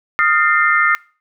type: chord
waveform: sine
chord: F dominant seventh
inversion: third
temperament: equal with one note detuned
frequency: 1244.5 / 1396.9 / 1806.3 / 2093 Hz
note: Eb6 / F6 / A6 / C7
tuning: 0 / 0 / +45 / 0 cents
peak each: -17 dBFS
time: 0.19-0.95 s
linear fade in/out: 0 ms
effects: noise-tail reverb RT60 0.4 s tail -24 dB re dry